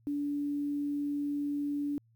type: tone with quantisation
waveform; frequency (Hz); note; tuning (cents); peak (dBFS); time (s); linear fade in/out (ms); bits
sine; 288.5; D4; -31; -30; 0.07-1.98; 0; 10
effects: added 114 Hz sine -63 dBFS peak until 2.15 s